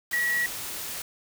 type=tone in noise; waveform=sine; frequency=1923 Hz; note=B6; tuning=47 cents flat; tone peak=-23 dBFS; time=0.13-0.46 s; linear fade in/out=2 ms; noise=white; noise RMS=-35 dBFS; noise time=0.11-1.02 s; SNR=+9 dB; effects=none